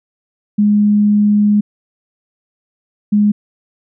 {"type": "tone pair in turn", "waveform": "sine", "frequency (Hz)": [207.7, 207.7], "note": ["G#3", "G#3"], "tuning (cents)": [0, 0], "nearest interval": "unison", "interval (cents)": 0, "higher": "neither", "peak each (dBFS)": -8, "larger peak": "neither", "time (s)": [[0.58, 1.61], [3.12, 3.32]], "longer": "first", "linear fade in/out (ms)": 10, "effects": []}